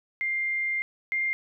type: tone pair in turn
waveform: sine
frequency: 2100 / 2109 Hz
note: C7 / C7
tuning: +6 / +13 cents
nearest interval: unison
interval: 7 cents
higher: second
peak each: -25 / -24 dBFS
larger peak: second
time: 0.21-0.82 / 1.12-1.33 s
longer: first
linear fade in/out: 0 ms
effects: none